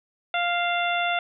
harmonic tone with a mistuned harmonic, 698.5 Hz, F5, in tune, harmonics 1 / 2 / 3 / 4 / 5, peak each -25 / -28 / -30 / -31 / -32 dBFS, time 0.34-1.19 s, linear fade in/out 2 ms, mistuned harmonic 4, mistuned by -32 cents, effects none

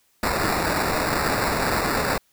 blue noise with sample-and-hold, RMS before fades -23 dBFS, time 0.23-2.18 s, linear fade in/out 2 ms, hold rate 3150 Hz, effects white hiss -64 dBFS RMS until 2.32 s

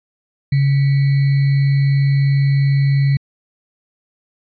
sine tone with sample-and-hold, 138.59 Hz, C#3, in tune, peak -11 dBFS, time 0.52-3.17 s, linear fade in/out 5 ms, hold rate 2100 Hz, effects resampled to 11025 Hz

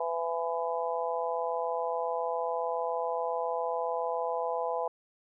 harmonic tone, 167.2 Hz, E3, 25 cents sharp, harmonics 3 / 4 / 5 / 6, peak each -33 / -34 / -35 / -36 dBFS, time 0-4.88 s, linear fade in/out 5 ms, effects none

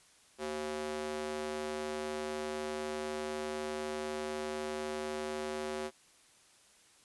square tone with high-pass filter, 76 Hz, D#2, 40 cents flat, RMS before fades -38 dBFS, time 0.38-5.91 s, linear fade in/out 50 ms, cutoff 380 Hz, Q 1.7, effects white hiss -63 dBFS RMS until 7.04 s + resampled to 24000 Hz

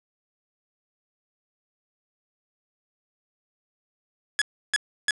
sawtooth tone bursts, 1691 Hz, G#6, 31 cents sharp, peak -16 dBFS, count 3, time 4.39-5.108 s, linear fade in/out 0 ms, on 26 ms, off 320 ms, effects resampled to 24000 Hz + 7-bit

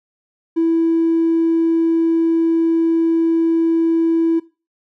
triangle tone, 329.6 Hz, E4, in tune, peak -9 dBFS, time 0.56-4.4 s, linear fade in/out 20 ms, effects noise-tail reverb RT60 0.3 s tail -21 dB re dry + tanh soft clip ceiling -10 dBFS

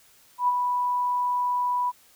sine tone with ADSR envelope, 985 Hz, B5, 5 cents flat, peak -17 dBFS, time 0.38-1.92 s, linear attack 100 ms, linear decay 31 ms, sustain -5 dB, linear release 33 ms, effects white hiss -57 dBFS RMS until 2.15 s

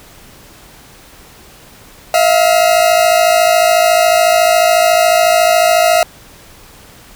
40% pulse tone pair together, 644.5 / 698.5 Hz, E5 / F5, -39 / 0 cents, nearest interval minor second, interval 139 cents, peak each -10 dBFS, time 2.14-6.03 s, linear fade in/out 2 ms, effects pink hiss -40 dBFS RMS until 7.15 s

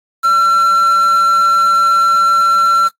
triangle tone with quantisation, 1354 Hz, E6, 46 cents sharp, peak -6 dBFS, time 0.23-2.89 s, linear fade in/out 20 ms, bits 5, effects noise-tail reverb RT60 0.1 s tail -20 dB re dry + AAC 48 kbps

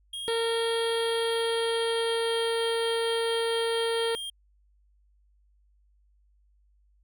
square tone with pitch glide, 3255 to 3210 Hz, G#7 to G7, -36 to +40 cents, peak -34 dBFS, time 0.13-4.3 s, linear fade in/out 5 ms, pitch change -24 cents, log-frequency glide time 0.78-2.55 s
harmonic tone, 459.2 Hz, A#4, 26 cents flat, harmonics 1 / 2 / 3 / 4 / 5 / 6 / 7 / 8 / 9 / 10, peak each -26 / -36 / -39 / -38 / -45 / -46 / -45 / -44 / -44 / -45 dBFS, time 0.28-4.15 s, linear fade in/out 0 ms
effects added 50 Hz sine -61 dBFS peak until 7.03 s

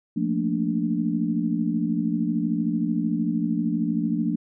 sine chord, Bb major seventh, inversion second, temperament equal, 174.61 / 220 / 233.1 / 293.7 Hz, F3 / A3 / Bb3 / D4, 0 / 0 / 0 / 0 cents, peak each -27 dBFS, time 0.16-4.36 s, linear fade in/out 10 ms, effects none

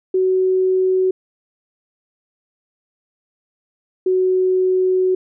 sine tone pair in turn, 373.8 / 371.4 Hz, F#4 / F#4, +18 / +7 cents, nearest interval unison, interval 11 cents, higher first, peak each -13 dBFS, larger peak neither, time 0.14-1.11 / 4.06-5.15 s, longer second, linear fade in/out 5 ms, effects none

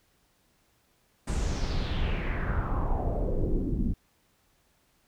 brown noise with low-pass filter sweep, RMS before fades -28 dBFS, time 1.27-3.94 s, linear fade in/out 10 ms, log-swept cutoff 8800 to 210 Hz, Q 3.5, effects pink hiss -68 dBFS RMS until 5.07 s

